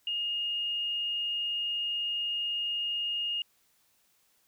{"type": "tone", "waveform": "sine", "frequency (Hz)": 2846, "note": "F7", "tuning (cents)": 32, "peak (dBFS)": -29, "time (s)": [0.07, 3.42], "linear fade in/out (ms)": 2, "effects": ["white hiss -69 dBFS RMS until 4.47 s"]}